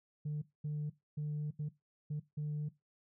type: tone bursts at uneven times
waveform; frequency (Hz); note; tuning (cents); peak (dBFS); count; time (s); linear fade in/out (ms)
sine; 149.5; D3; +31; -33; 6; 0.25-0.42 / 0.64-0.9 / 1.17-1.51 / 1.59-1.69 / 2.1-2.2 / 2.37-2.69; 10
effects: noise-tail reverb RT60 0.2 s tail -18 dB re dry + tanh soft clip ceiling -33 dBFS